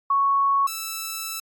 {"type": "tone pair in turn", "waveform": ["sine", "5% pulse"], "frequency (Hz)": [1108.7, 1318.5], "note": ["C#6", "E6"], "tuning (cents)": [0, 0], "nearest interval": "minor third", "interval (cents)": 300, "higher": "second", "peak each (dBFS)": -17, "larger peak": "neither", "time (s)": [[0.1, 0.67], [0.67, 1.4]], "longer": "second", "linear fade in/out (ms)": 5, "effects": ["AAC 64 kbps"]}